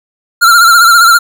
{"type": "tone with vibrato", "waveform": "square", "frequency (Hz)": 1378, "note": "F6", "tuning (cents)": -24, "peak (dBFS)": -3, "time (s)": [0.41, 1.19], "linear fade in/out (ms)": 20, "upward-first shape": "sine", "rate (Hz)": 15, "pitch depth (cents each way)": 65, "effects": []}